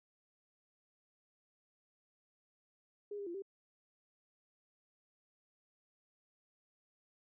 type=tone with pitch steps; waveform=sine; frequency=411.4 / 402.3 / 343.6 / 392 Hz; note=G#4 / G4 / F4 / G4; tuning=-16 / +45 / -28 / 0 cents; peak=-40 dBFS; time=3.11-3.422 s; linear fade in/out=5 ms; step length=78 ms; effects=none